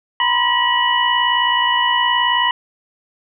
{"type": "tone cluster", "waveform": "sine", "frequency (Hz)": [959, 1018, 1925, 2949], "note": ["A#5", "C6", "B6", "F#7"], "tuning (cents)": [49, -48, -45, -6], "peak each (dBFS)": -19, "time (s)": [0.2, 2.51], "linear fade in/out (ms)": 2, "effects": []}